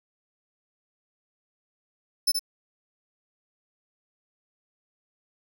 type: tone with echo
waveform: sawtooth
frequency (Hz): 5274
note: E8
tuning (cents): 0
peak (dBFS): -16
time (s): 2.27-2.32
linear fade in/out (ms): 10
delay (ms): 74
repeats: 1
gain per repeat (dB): -6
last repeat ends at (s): 2.394
effects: none